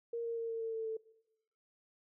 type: tone with pitch steps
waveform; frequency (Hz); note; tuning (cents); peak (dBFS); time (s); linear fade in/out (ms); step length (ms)
sine; 466.6 / 462.6 / 458.6 / 454.6 / 450.7 / 446.8 / 443; A#4 / A#4 / A#4 / A#4 / A4 / A4 / A4; +2 / -13 / -28 / -43 / +42 / +27 / +12; -35; 0.13-0.97; 5; 120
effects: noise-tail reverb RT60 0.9 s tail -21 dB re dry